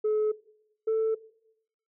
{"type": "tone pair in turn", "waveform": "sine", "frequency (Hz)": [428.3, 442.6], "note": ["A4", "A4"], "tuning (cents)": [-47, 10], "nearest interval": "minor second", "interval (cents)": 57, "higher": "second", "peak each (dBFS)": -21, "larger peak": "neither", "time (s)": [[0.04, 0.32], [0.87, 1.15]], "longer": "neither", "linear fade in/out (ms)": 10, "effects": ["noise-tail reverb RT60 0.8 s tail -21 dB re dry", "tanh soft clip ceiling -21 dBFS"]}